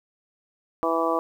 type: harmonic tone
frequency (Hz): 164.81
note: E3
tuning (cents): 0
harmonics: 2 / 3 / 4 / 5 / 6 / 7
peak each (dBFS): -28 / -27 / -27 / -32 / -29 / -27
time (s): 0.83-1.19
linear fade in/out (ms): 0
effects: 9-bit